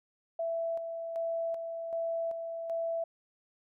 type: tone with tremolo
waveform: sine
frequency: 664 Hz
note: E5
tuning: 12 cents sharp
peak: -30 dBFS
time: 0.39-3.04 s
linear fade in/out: 5 ms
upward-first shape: square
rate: 1.3 Hz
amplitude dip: 45%
effects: none